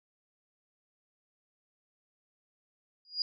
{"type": "tone with exponential growth", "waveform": "sine", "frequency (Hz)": 4867, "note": "D#8", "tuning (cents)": -39, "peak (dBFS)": -24, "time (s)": [3.05, 3.22], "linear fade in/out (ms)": 1, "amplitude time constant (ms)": 36, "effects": []}